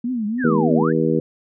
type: tone with vibrato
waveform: sine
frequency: 230 Hz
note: A#3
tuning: 23 cents flat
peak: -20 dBFS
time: 0.04-0.83 s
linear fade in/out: 5 ms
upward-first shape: triangle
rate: 3.4 Hz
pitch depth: 220 cents each way
type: exponential two-way sweep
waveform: sine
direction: down then up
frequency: 1900 to 548 to 1900 Hz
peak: -23 dBFS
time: 0.38-0.93 s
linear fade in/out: 50 ms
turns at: 0.74 s
type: harmonic tone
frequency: 80.3 Hz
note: E2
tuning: 45 cents flat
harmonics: 2 / 3 / 4 / 5 / 6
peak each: -22 / -22 / -22 / -22 / -22 dBFS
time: 0.44-1.2 s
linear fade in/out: 5 ms
effects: none